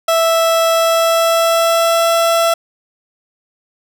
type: tone with pitch glide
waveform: 30% pulse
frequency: 659.3 to 668.9 Hz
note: E5 to E5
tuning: 0 to +25 cents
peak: -8 dBFS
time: 0.08-2.54 s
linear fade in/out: 5 ms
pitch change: +25 cents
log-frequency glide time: 0.71-2.09 s
effects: none